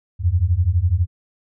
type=beating tone pair; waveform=sine; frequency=81.8 / 93.8 Hz; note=E2 / F#2; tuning=-13 / +24 cents; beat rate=12 Hz; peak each=-18 / -17 dBFS; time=0.19-1.07 s; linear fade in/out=50 ms; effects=none